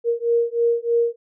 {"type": "beating tone pair", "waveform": "sine", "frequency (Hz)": [467, 470.2], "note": ["A#4", "A#4"], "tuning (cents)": [3, 15], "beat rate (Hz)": 3.2, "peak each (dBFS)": -20, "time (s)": [0.04, 1.16], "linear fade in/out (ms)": 50, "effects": []}